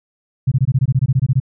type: tone bursts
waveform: sine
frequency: 130.81 Hz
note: C3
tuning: in tune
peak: -10 dBFS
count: 14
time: 0.47-1.401 s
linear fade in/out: 10 ms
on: 47 ms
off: 21 ms
effects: none